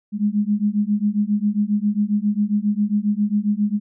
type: beating tone pair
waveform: sine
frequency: 203.9 / 211.3 Hz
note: G#3 / G#3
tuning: -32 / +30 cents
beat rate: 7.4 Hz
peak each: -20 / -20 dBFS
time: 0.12-3.8 s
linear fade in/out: 50 ms
effects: none